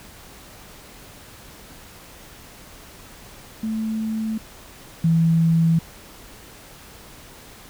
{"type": "tone pair in turn", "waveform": "sine", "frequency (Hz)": [220, 164.5], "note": ["A3", "E3"], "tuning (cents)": [0, -3], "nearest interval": "perfect fourth", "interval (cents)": 503, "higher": "first", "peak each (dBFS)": [-22, -14], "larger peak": "second", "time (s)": [[3.63, 4.38], [5.04, 5.79]], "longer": "neither", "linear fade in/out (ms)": 5, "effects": ["pink hiss -44 dBFS RMS until 7.69 s"]}